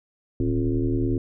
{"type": "tone with frequency modulation", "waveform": "sine", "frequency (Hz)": 190, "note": "F#3", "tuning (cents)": 46, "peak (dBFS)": -20, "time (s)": [0.4, 1.18], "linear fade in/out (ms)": 2, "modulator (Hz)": 78.2, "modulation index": 2.4, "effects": []}